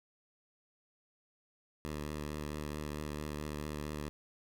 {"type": "tone with vibrato", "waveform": "10% pulse", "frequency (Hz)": 74.9, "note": "D2", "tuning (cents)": 35, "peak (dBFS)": -30, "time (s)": [1.85, 4.09], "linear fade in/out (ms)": 0, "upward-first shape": "triangle", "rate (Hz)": 4.5, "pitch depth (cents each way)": 30, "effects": []}